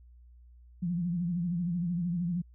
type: tone with vibrato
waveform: sine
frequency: 173.9 Hz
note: F3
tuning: 7 cents flat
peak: -28 dBFS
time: 0.82-2.42 s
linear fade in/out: 10 ms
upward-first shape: sine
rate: 13 Hz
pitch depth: 83 cents each way
effects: added 60 Hz sine -52 dBFS peak until 2.54 s